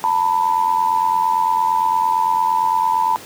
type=tone pair together; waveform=sine; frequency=895 / 983.8 Hz; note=A5 / B5; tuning=+29 / -7 cents; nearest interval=major second; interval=164 cents; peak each=-17 / -17 dBFS; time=0.04-3.16 s; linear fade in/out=0 ms; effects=pink hiss -37 dBFS RMS until 3.25 s + high-pass 150 Hz 12 dB/octave